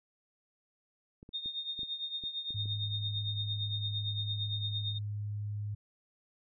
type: clicks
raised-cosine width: 3 ms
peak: -37 dBFS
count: 8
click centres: 1.229 / 1.291 / 1.459 / 1.792 / 1.832 / 2.238 / 2.506 / 2.657 s
type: tone with tremolo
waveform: sine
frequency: 3674 Hz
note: A#7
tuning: 26 cents flat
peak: -32 dBFS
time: 1.33-4.99 s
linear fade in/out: 20 ms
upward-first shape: triangle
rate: 8.8 Hz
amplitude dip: 80%
type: tone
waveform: sine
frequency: 103.83 Hz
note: G#2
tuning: in tune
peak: -34 dBFS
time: 2.54-5.75 s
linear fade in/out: 10 ms
effects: none